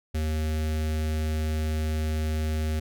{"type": "tone with notch filter", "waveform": "square", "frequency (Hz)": 77.78, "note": "D#2", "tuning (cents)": 0, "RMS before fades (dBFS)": -27, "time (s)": [0.14, 2.8], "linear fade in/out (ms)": 10, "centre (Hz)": 1000, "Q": 1.5, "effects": []}